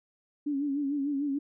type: tone with vibrato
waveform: sine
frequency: 283.2 Hz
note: C#4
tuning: 37 cents sharp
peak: -27 dBFS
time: 0.46-1.39 s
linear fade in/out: 10 ms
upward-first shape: sine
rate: 6.7 Hz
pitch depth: 71 cents each way
effects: none